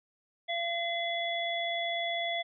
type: harmonic tone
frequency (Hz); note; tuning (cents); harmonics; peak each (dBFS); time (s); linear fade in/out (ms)
682; F5; -41; 1 / 3 / 5; -33 / -35 / -35; 0.48-2.43; 20
effects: none